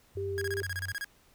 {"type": "tone with vibrato", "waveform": "sine", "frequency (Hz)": 92.5, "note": "F#2", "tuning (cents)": 0, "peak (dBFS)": -37, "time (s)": [0.15, 0.93], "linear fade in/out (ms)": 10, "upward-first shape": "sine", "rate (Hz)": 2.9, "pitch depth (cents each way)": 31}
{"type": "tone", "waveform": "sine", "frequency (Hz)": 395.3, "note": "G4", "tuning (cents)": 15, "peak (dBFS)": -32, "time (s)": [0.17, 0.62], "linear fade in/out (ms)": 2}
{"type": "tone bursts", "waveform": "45% pulse", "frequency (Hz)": 1643, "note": "G#6", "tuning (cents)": -19, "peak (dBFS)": -33, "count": 11, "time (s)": [0.38, 1.044], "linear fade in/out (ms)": 0, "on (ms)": 34, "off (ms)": 29}
{"effects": ["pink hiss -63 dBFS RMS until 1.34 s"]}